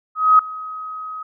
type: tone with ADSR envelope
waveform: sine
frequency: 1265 Hz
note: D#6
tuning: 28 cents sharp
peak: -6 dBFS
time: 0.15-1.23 s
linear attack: 240 ms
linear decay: 3 ms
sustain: -21 dB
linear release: 6 ms
effects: none